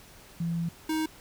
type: tone pair in turn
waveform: sine / square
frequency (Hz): 168.2 / 314.8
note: E3 / D#4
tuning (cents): +35 / +20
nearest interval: major seventh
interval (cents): 1085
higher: second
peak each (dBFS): -27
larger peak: neither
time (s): 0.4-0.69 / 0.89-1.06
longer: first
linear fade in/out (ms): 5
effects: pink hiss -52 dBFS RMS until 1.2 s